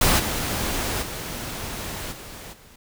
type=noise with level steps; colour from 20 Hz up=pink; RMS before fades=-18 / -26 / -32 / -39 / -50 dBFS; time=0.01-2.76 s; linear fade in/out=5 ms; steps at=0.18 / 1.01 / 2.11 / 2.52 s; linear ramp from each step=20 ms; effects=none